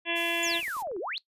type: harmonic tone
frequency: 338.8 Hz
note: E4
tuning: 48 cents sharp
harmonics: 1 / 2 / 3 / 5 / 6 / 7 / 8 / 9 / 10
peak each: -35 / -36 / -40 / -34 / -36 / -35 / -32 / -39 / -36 dBFS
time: 0.05-0.62 s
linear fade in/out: 50 ms
type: noise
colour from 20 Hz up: blue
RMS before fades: -43 dBFS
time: 0.15-0.83 s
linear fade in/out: 20 ms
type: exponential two-way sweep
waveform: sine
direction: down then up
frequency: 7330 to 330.1 to 4415 Hz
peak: -31 dBFS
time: 0.43-1.18 s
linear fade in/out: 0 ms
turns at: 0.99 s
type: clicks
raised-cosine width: 1 ms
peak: -37 dBFS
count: 11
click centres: 0.467 / 0.516 / 0.554 / 0.594 / 0.629 / 0.681 / 0.767 / 0.823 / 0.872 / 0.915 / 0.965 s
effects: noise-tail reverb RT60 0.1 s tail -19 dB re dry + resampled to 32000 Hz